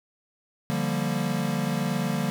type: chord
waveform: square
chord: G minor seventh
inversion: second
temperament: equal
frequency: 146.83 / 174.61 / 196 / 233.1 Hz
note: D3 / F3 / G3 / Bb3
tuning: 0 / 0 / 0 / 0 cents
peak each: -31 dBFS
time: 0.7-2.3 s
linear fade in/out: 0 ms
effects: none